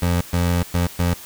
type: tone bursts at uneven times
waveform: 25% pulse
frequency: 87.31 Hz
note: F2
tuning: in tune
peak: -13 dBFS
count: 4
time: 0.02-0.21 / 0.33-0.63 / 0.74-0.87 / 0.99-1.14 s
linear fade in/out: 5 ms
effects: white hiss -39 dBFS RMS until 1.25 s